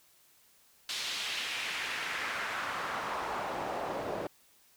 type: noise with band-pass filter sweep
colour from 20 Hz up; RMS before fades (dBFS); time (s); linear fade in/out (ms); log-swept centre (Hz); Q
pink; -36; 0.89-4.27; 2; 4000 to 520; 1.6
effects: white hiss -64 dBFS RMS until 4.76 s